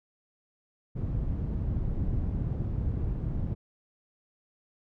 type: low-pass noise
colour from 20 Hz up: white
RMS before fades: -30 dBFS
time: 0.95-3.55 s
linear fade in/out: 20 ms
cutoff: 110 Hz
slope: 12 dB/octave
effects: none